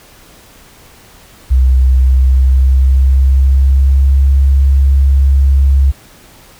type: tone with pitch glide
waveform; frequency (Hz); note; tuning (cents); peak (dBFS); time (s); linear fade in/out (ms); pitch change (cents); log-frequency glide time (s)
sine; 64.4 to 68.19; C2 to C#2; -27 to -28; -5; 1.5-5.92; 20; +99; 1.86-4.29
effects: pink hiss -41 dBFS RMS until 6.59 s